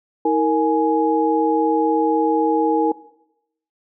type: tone cluster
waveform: sine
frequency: 319.1 / 463 / 836 Hz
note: D#4 / A#4 / G#5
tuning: +44 / -12 / +11 cents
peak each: -19 dBFS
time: 0.25-2.92 s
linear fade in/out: 5 ms
effects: noise-tail reverb RT60 0.8 s tail -18 dB re dry